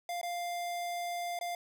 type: tone with dropouts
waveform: square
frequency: 698.5 Hz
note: F5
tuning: in tune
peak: -35 dBFS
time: 0.09-1.55 s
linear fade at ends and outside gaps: 2 ms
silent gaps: 0.214-0.23 / 1.39-1.411 s
effects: none